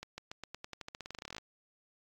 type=accelerating click train; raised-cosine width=0.2 ms; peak=-25 dBFS; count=23; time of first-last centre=0.03-1.382 s; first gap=150 ms; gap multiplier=0.9; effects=AAC 48 kbps